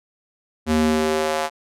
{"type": "tone with high-pass filter sweep", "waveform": "square", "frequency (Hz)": 77.78, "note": "D#2", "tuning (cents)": 0, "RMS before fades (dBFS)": -20, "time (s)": [0.66, 1.5], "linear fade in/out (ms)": 50, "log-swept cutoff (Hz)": [160, 750], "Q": 1.9, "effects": ["low-pass 11000 Hz 12 dB/octave"]}